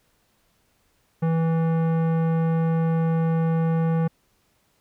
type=tone with tanh clipping; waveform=sine; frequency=163.6 Hz; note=E3; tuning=13 cents flat; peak=-21 dBFS; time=1.22-4.08 s; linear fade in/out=10 ms; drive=16 dB; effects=pink hiss -66 dBFS RMS until 4.8 s